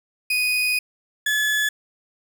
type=tone pair in turn; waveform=35% pulse; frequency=2489 / 1714.2 Hz; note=D#7 / A6; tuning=0 / -46 cents; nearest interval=tritone; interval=646 cents; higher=first; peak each=-17 dBFS; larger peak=neither; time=0.3-0.79 / 1.26-1.69 s; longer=first; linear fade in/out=5 ms; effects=none